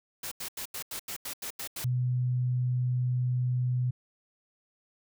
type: noise bursts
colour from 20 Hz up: white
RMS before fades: -37 dBFS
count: 10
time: 0.23-1.845 s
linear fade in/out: 5 ms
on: 85 ms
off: 85 ms
type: tone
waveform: sine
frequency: 125 Hz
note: B2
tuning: 21 cents sharp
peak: -25 dBFS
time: 1.84-3.91 s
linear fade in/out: 10 ms
effects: none

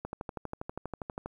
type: click train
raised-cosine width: 1 ms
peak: -22 dBFS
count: 16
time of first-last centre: 0.05-1.26 s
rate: 12.4 Hz
effects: 10-bit

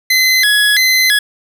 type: tone with vibrato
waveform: 25% pulse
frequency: 1854 Hz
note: A#6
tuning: 10 cents flat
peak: -5 dBFS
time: 0.1-1.19 s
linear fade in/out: 5 ms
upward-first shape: square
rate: 1.5 Hz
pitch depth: 170 cents each way
effects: none

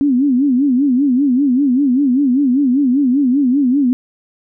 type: tone with vibrato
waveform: sine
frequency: 266.3 Hz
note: C4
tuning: 31 cents sharp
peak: -10 dBFS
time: 0.01-3.93 s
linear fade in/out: 0 ms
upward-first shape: sine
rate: 5.1 Hz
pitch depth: 160 cents each way
effects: none

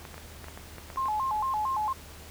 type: clicks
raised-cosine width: 0.5 ms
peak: -27 dBFS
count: 10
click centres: 0.052 / 0.143 / 0.18 / 0.443 / 0.484 / 0.575 / 0.783 / 0.902 / 0.96 / 1.057 s
type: tone with vibrato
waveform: sine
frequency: 951 Hz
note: A#5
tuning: 34 cents sharp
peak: -26 dBFS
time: 0.97-1.93 s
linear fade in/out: 5 ms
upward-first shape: square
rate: 4.4 Hz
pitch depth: 190 cents each way
effects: added 77 Hz sine -48 dBFS peak until 2.3 s + pink hiss -48 dBFS RMS until 2.3 s

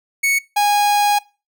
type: tone pair in turn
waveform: 45% pulse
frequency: 2217 / 823.5 Hz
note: C#7 / G#5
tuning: 0 / -15 cents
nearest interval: octave + perfect fourth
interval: 1715 cents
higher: first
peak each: -14 / -13 dBFS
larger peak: second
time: 0.23-0.39 / 0.56-1.19 s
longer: second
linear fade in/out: 10 ms
effects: noise-tail reverb RT60 0.3 s tail -23 dB re dry

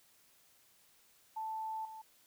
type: tone with level steps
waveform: sine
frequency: 880 Hz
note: A5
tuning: in tune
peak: -37 / -46 dBFS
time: 1.36-2.02 s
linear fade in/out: 10 ms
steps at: 1.85 s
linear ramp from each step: 2 ms
effects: white hiss -67 dBFS RMS until 2.26 s

